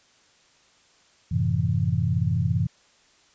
sine chord, F# half-diminished seventh, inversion none, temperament equal, 92.5 / 110 / 130.81 / 164.81 Hz, F#2 / A2 / C3 / E3, 0 / 0 / 0 / 0 cents, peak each -26 dBFS, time 1.31-2.67 s, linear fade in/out 10 ms, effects white hiss -59 dBFS RMS until 3.34 s + resampled to 16000 Hz

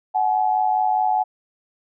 sine tone pair together, 745 / 849.8 Hz, F#5 / G#5, +12 / +40 cents, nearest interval major second, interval 228 cents, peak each -19 / -20 dBFS, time 0.14-1.24 s, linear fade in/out 20 ms, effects none

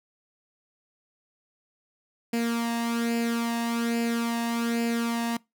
sawtooth tone with flanger, 233.1 Hz, A#3, in tune, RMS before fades -27 dBFS, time 2.33-5.37 s, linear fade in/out 5 ms, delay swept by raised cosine 0.41 to 1.11 ms, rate 1.2 Hz, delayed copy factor +0.6, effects noise-tail reverb RT60 0.2 s tail -23 dB re dry

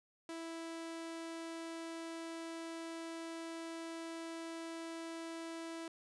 sawtooth tone, 329.6 Hz, E4, in tune, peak -39 dBFS, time 0.29-5.88 s, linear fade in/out 2 ms, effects resampled to 24000 Hz

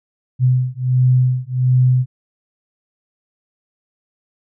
sine beating tone pair, 126.4 / 127.8 Hz, B2 / C3, +41 / -40 cents, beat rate 1.4 Hz, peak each -15 dBFS, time 0.39-2.06 s, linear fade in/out 50 ms, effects none

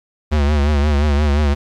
square tone with vibrato, 73.2 Hz, D2, 5 cents flat, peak -13 dBFS, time 0.31-1.55 s, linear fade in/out 20 ms, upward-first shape triangle, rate 5.7 Hz, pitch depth 88 cents each way, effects low-pass 5000 Hz 12 dB/octave + 8-bit

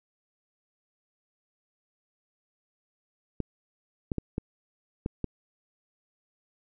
clicks, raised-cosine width 3 ms, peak -16 dBFS, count 6, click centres 3.403 / 4.118 / 4.183 / 4.381 / 5.061 / 5.243 s, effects none

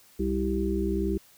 harmonic tone with a mistuned harmonic, 65.41 Hz, C2, in tune, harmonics 1 / 3 / 5 / 6, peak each -30 / -30 / -30 / -30 dBFS, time 0.19-1.18 s, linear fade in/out 10 ms, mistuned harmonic 6, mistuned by -18 cents, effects white hiss -57 dBFS RMS until 1.37 s

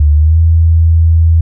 sine tone with pitch glide, 74.3 to 81.97 Hz, D2 to E2, +21 to -9 cents, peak -4 dBFS, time 0-1.41 s, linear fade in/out 5 ms, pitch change +170 cents, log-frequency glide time 0.13-0.39 s, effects none

